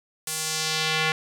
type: tone with band-pass filter sweep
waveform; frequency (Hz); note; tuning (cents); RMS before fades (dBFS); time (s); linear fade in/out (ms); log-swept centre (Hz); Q
square; 157.4; D#3; +20; -26; 0.27-1.12; 2; 10000 to 2300; 1.2
effects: none